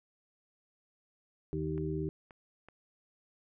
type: harmonic tone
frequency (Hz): 78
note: D#2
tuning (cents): +5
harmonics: 1 / 2 / 4 / 5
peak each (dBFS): -41 / -36 / -38 / -37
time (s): 1.53-2.09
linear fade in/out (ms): 0
type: clicks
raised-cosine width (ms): 0.5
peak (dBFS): -37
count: 3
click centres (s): 1.779 / 2.308 / 2.686
effects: none